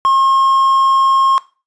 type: tone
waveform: triangle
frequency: 1075 Hz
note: C6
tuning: 47 cents sharp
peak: -7 dBFS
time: 0.05-1.38 s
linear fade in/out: 0 ms
effects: noise-tail reverb RT60 0.3 s tail -18 dB re dry + resampled to 22050 Hz